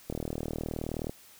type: click train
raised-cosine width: 2 ms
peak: -20 dBFS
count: 40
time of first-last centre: 0.1-1.095 s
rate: 39.2 Hz
effects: white hiss -55 dBFS RMS until 1.39 s